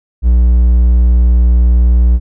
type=tone; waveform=triangle; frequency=59.9 Hz; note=A#1; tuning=48 cents sharp; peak=-3 dBFS; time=0.22-2.2 s; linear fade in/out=50 ms; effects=none